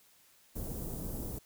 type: band-stop noise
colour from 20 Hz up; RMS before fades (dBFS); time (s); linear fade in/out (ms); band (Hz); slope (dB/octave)
pink; -39; 0.55-1.39; 10; 430 to 13000; 12
effects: white hiss -64 dBFS RMS until 1.45 s